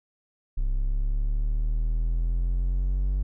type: exponential sweep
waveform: triangle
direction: up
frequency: 32.7 to 48.5 Hz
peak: -20 dBFS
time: 0.57-3.23 s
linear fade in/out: 10 ms
effects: none